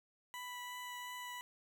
20% pulse tone with vibrato, 987.8 Hz, B5, in tune, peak -39 dBFS, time 0.34-1.41 s, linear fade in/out 0 ms, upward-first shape triangle, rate 2.8 Hz, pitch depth 10 cents each way, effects none

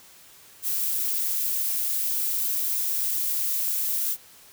violet noise, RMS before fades -26 dBFS, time 0.62-4.17 s, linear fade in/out 50 ms, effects white hiss -51 dBFS RMS until 4.52 s

